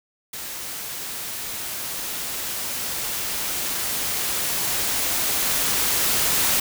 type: noise with level ramp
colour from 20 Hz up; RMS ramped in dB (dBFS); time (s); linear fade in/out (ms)
white; -33 to -20; 0.33-6.6; 5
effects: none